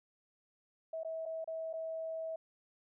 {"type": "tone with dropouts", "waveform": "sine", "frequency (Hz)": 647, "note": "E5", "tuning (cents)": -32, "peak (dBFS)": -37, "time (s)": [0.93, 2.36], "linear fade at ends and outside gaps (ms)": 5, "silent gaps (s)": [[1.034, 1.047], [1.255, 1.26], [1.444, 1.475], [1.73, 1.736]], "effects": []}